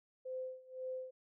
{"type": "tone with tremolo", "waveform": "sine", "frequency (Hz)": 515, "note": "C5", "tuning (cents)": -28, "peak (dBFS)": -38, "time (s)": [0.25, 1.11], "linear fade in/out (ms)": 10, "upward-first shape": "sine", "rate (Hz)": 1.9, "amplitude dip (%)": 90, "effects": []}